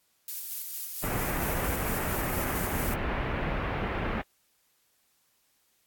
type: noise with tremolo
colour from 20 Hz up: violet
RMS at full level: -34 dBFS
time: 0.28-2.94 s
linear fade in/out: 2 ms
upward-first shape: square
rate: 4.4 Hz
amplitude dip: 25%
type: low-pass noise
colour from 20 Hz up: pink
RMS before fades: -31 dBFS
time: 1.03-4.22 s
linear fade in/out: 10 ms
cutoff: 2400 Hz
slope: 24 dB/octave
effects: white hiss -70 dBFS RMS until 5.86 s + AAC 64 kbps